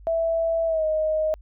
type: tone with pitch glide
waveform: sine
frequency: 659.3 to 624.1 Hz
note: E5 to D#5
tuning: 0 to +5 cents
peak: -20 dBFS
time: 0.07-1.34 s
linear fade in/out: 0 ms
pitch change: -95 cents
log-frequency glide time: 0.66-0.85 s
effects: added 50 Hz sine -43 dBFS peak until 1.41 s